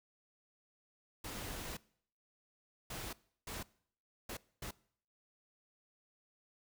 pink noise bursts at uneven times, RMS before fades -44 dBFS, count 5, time 1.24-1.77 / 2.9-3.13 / 3.47-3.63 / 4.29-4.37 / 4.62-4.71 s, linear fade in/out 5 ms, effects noise-tail reverb RT60 0.6 s tail -22 dB re dry

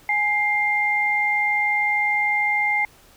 sine tone pair together, 833.4 / 2100 Hz, G#5 / C7, +6 / +6 cents, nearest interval octave + major third, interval 1600 cents, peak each -24 / -19 dBFS, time 0.09-2.85 s, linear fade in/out 2 ms, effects pink hiss -52 dBFS RMS until 3.16 s

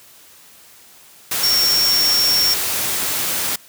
sine tone in noise, 5490 Hz, F8, 31 cents flat, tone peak -14 dBFS, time 1.43-2.54 s, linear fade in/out 5 ms, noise white, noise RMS -21 dBFS, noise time 1.31-3.56 s, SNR +4 dB, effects white hiss -46 dBFS RMS until 3.68 s + high-pass 60 Hz 12 dB/octave

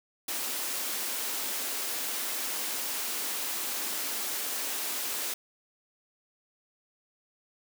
white high-pass noise, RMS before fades -33 dBFS, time 0.28-5.34 s, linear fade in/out 5 ms, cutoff 220 Hz, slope 48 dB/octave, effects none

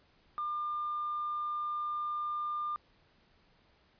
triangle tone with hard clipping, 1200 Hz, D6, 37 cents sharp, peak -33 dBFS, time 0.38-2.76 s, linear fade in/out 0 ms, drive 4 dB, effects pink hiss -67 dBFS RMS until 3.99 s + resampled to 11025 Hz

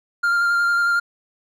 triangle tone with vibrato, 1396.9 Hz, F6, in tune, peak -14 dBFS, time 0.23-1 s, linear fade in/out 10 ms, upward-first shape square, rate 11 Hz, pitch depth 11 cents each way, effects none

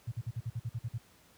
sine tone bursts, 115.7 Hz, A#2, 13 cents flat, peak -32 dBFS, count 10, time 0.07-0.981 s, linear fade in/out 10 ms, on 47 ms, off 49 ms, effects pink hiss -62 dBFS RMS until 1.37 s + high-pass 60 Hz 12 dB/octave

